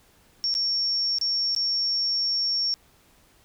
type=tone with dropouts; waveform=sine; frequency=5490 Hz; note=F8; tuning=31 cents flat; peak=-22 dBFS; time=0.44-2.74 s; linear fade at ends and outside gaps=0 ms; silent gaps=0.541-0.551 / 1.185-1.213 / 1.549-1.563 s; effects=pink hiss -59 dBFS RMS until 3.44 s